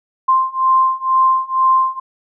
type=beating tone pair; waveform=sine; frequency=1046.5 / 1048.6 Hz; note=C6 / C6; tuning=0 / +3 cents; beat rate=2.1 Hz; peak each=-15 / -14 dBFS; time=0.28-2 s; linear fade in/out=10 ms; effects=none